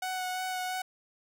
sawtooth tone with vibrato, 740 Hz, F#5, in tune, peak -28 dBFS, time 0.02-0.82 s, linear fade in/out 5 ms, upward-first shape sine, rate 2.9 Hz, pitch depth 13 cents each way, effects none

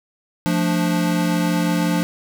square chord, D minor, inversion first, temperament equal, 174.61 / 220 / 293.7 Hz, F3 / A3 / D4, 0 / 0 / 0 cents, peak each -20 / -26 / -23 dBFS, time 0.46-2.03 s, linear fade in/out 0 ms, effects none

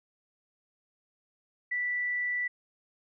sine tone, 1968 Hz, B6, 7 cents flat, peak -28 dBFS, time 1.71-2.48 s, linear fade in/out 10 ms, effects none

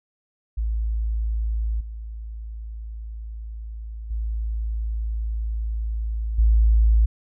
sine tone with level steps, 55 Hz, A1, in tune, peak -21 / -31 / -23 / -13 dBFS, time 0.57-7.06 s, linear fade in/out 10 ms, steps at 1.8 / 4.1 / 6.38 s, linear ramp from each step 10 ms, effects none

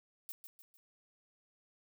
violet noise with echo, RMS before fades -44 dBFS, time 0.29-0.32 s, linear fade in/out 0 ms, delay 150 ms, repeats 3, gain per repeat -7 dB, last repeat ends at 0.77 s, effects none

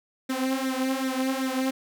sawtooth tone with flanger, 262.8 Hz, C4, 8 cents sharp, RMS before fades -27 dBFS, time 0.29-1.71 s, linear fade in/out 10 ms, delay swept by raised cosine 0.51 to 4.31 ms, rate 2.6 Hz, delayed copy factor +0.75, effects none

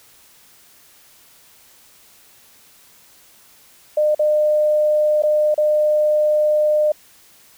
sine tone with dropouts, 605 Hz, D#5, 49 cents flat, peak -13 dBFS, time 3.97-6.92 s, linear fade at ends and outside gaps 5 ms, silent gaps 4.148-4.193 / 5.223-5.234 / 5.544-5.578 s, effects white hiss -50 dBFS RMS until 7.57 s

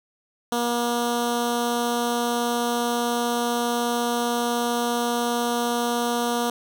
10% pulse tone with notch filter, 238.6 Hz, A#3, 41 cents sharp, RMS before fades -24 dBFS, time 0.52-6.5 s, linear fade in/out 2 ms, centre 1900 Hz, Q 1.5, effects none

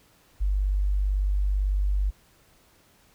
sine tone, 49 Hz, G1, in tune, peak -21 dBFS, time 0.4-2.11 s, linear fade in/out 20 ms, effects pink hiss -60 dBFS RMS until 3.14 s

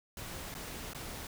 pink noise with dropouts, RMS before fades -43 dBFS, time 0.17-1.27 s, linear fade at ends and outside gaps 2 ms, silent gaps 0.542-0.55 / 0.934-0.947 s, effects none

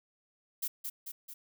violet noise with echo, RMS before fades -34 dBFS, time 0.62-0.68 s, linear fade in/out 10 ms, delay 220 ms, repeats 3, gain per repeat -4 dB, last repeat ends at 1.34 s, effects none

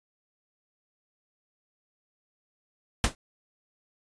pink noise with exponential decay, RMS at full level -18 dBFS, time 3.04-3.15 s, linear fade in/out 1 ms, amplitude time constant 23 ms, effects resampled to 22050 Hz

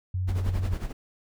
sine tone with vibrato, 92 Hz, F#2, 9 cents flat, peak -25 dBFS, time 0.14-0.74 s, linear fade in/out 5 ms, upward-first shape triangle, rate 19 Hz, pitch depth 12 cents each way
brown noise with tremolo, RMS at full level -29 dBFS, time 0.27-0.93 s, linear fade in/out 20 ms, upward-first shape sine, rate 11 Hz, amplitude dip 75%
effects none

